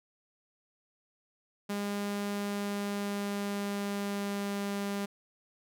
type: tone with pitch glide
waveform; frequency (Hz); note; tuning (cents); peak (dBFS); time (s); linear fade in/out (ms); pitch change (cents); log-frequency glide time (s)
sawtooth; 203.1 to 200.8; G#3 to G3; -38 to +42; -28; 1.69-5.06; 10; -20; 2.31-4.75
effects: none